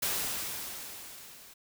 white noise with level ramp, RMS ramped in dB -30 to -53 dBFS, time 0.02-1.54 s, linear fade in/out 10 ms, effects none

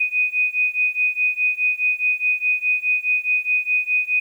sine beating tone pair, 2489 / 2493.8 Hz, D#7 / D#7, 0 / +3 cents, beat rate 4.8 Hz, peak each -20 / -21 dBFS, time 0-4.2 s, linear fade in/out 10 ms, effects 9-bit

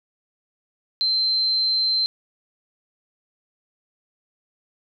sine tone, 4110 Hz, C8, 32 cents flat, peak -18 dBFS, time 1.01-2.06 s, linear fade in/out 0 ms, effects none

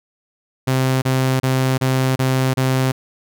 sawtooth tone bursts, 130.81 Hz, C3, in tune, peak -11 dBFS, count 6, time 0.67-2.92 s, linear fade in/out 10 ms, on 350 ms, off 30 ms, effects none

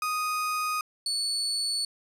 35% pulse tone pair in turn, 1244.5 / 4443 Hz, D#6 / C#8, 0 / +3 cents, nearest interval octave + minor seventh, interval 2203 cents, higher second, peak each -25 dBFS, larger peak neither, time 0.02-0.81 / 1.06-1.85 s, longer neither, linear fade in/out 2 ms, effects resampled to 32000 Hz

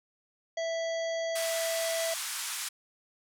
harmonic tone, 659.3 Hz, E5, in tune, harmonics 1 / 3 / 5 / 7 / 9 / 10, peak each -30 / -40 / -44 / -47 / -49 / -50 dBFS, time 0.57-2.14 s, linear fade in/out 5 ms
white band-pass noise, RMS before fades -36 dBFS, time 1.35-2.69 s, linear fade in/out 10 ms, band 1000 to 11000 Hz, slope 24 dB/octave
effects none

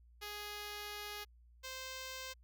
5% pulse tone pair in turn, 415.3 / 521.1 Hz, G#4 / C5, 0 / -7 cents, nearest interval major third, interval 393 cents, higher second, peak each -32 / -32 dBFS, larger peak neither, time 0.21-1.25 / 1.63-2.34 s, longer first, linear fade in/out 20 ms, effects added 59 Hz sine -60 dBFS peak until 2.43 s

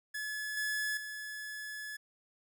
45% pulse tone with level steps, 1710 Hz, A6, 50 cents flat, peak -36 / -32 / -40 dBFS, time 0.14-1.97 s, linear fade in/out 10 ms, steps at 0.57 / 0.97 s, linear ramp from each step 2 ms, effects none

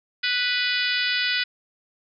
harmonic tone, 493.9 Hz, B4, in tune, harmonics 3 / 4 / 5 / 6 / 7 / 8 / 9 / 10, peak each -27 / -28 / -29 / -30 / -30 / -31 / -32 / -32 dBFS, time 0.23-1.44 s, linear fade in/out 10 ms, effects none

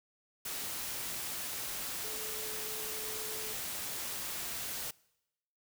sine tone in noise, 433.4 Hz, A4, 26 cents flat, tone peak -47 dBFS, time 2.04-3.53 s, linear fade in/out 5 ms, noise white, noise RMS -39 dBFS, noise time 0.45-4.91 s, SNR -11 dB, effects noise-tail reverb RT60 0.9 s tail -24 dB re dry

